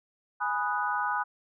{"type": "chord", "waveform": "sine", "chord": "G# minor seventh", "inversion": "none", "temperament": "equal", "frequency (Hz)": [830.6, 987.8, 1244.5, 1480], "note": ["G#5", "B5", "D#6", "F#6"], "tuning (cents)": [0, 0, 0, 0], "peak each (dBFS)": -32, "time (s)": [0.4, 1.24], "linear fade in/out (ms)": 20, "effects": []}